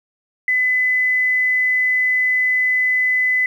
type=tone; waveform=sine; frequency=2010 Hz; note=B6; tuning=30 cents sharp; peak=-14 dBFS; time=0.48-3.46 s; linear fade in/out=2 ms; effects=8-bit